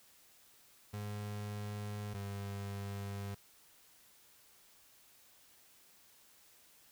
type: tone pair in turn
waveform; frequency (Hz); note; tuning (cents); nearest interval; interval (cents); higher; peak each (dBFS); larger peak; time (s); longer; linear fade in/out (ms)
35% pulse; 103.83 / 99.98; G#2 / G2; 0 / +35; minor second; 65; first; -38 / -38; neither; 0.93-2.14 / 2.14-3.35; neither; 10
effects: white hiss -64 dBFS RMS until 6.91 s